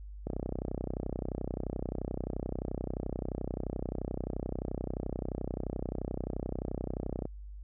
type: click train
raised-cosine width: 2 ms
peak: -21 dBFS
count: 221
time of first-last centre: 0.27-7.254 s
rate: 31.5 Hz
effects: added 50 Hz sine -42 dBFS peak until 7.63 s